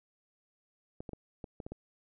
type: clicks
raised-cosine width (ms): 2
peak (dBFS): -28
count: 7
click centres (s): 1.005 / 1.092 / 1.133 / 1.442 / 1.602 / 1.665 / 1.72
effects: none